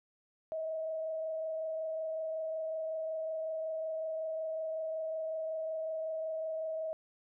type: tone with frequency modulation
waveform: sine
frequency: 638 Hz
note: D#5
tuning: 43 cents sharp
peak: -34 dBFS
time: 0.52-6.93 s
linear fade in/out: 0 ms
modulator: 25.4 Hz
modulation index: 0.38
effects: none